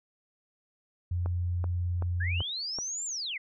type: tone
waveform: sine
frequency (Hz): 88.1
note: F2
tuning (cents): +16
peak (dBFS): -27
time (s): 1.11-2.42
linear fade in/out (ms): 5
type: click train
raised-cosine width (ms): 1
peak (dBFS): -24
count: 5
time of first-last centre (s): 1.26-2.787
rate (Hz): 2.62
type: linear two-way sweep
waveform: sine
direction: up then down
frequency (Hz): 1563 to 7470 to 1910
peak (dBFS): -32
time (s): 2.2-3.38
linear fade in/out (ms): 10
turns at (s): 3.05
effects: none